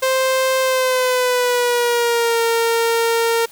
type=tone with pitch glide; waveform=sawtooth; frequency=523.3 to 460.9 Hz; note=C5 to A#4; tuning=0 to -20 cents; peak=-11 dBFS; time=0.02-3.46 s; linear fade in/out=10 ms; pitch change=-220 cents; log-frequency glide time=0.61-2.41 s; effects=white hiss -44 dBFS RMS until 3.51 s